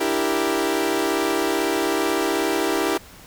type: chord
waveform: sawtooth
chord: E half-diminished seventh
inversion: third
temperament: equal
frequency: 293.7 / 329.6 / 392 / 466.2 Hz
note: D4 / E4 / G4 / Bb4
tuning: 0 / 0 / 0 / 0 cents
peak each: -24 / -20 / -20 / -24 dBFS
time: 0-2.98 s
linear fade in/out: 10 ms
effects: pink hiss -45 dBFS RMS until 3.26 s